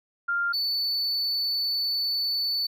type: tone pair in turn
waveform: sine / triangle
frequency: 1396.9 / 4485 Hz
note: F6 / C#8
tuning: 0 / +19 cents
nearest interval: octave + minor sixth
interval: 2019 cents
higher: second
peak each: -23 dBFS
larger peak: neither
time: 0.28-0.53 / 0.53-2.67 s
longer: second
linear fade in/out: 10 ms
effects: none